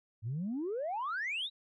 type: exponential sweep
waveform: sine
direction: up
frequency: 102.4 to 3951 Hz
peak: -32 dBFS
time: 0.22-1.5 s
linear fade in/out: 50 ms
effects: tanh soft clip ceiling -30 dBFS